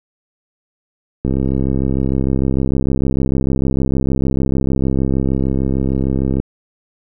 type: click train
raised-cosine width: 3 ms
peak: -5 dBFS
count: 344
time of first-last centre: 1.25-6.4 s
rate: 66.6 Hz
effects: none